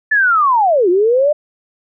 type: linear two-way sweep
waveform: sine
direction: down then up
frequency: 1760 to 340.9 to 610 Hz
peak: -9 dBFS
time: 0.11-1.33 s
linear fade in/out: 10 ms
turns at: 0.89 s
effects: none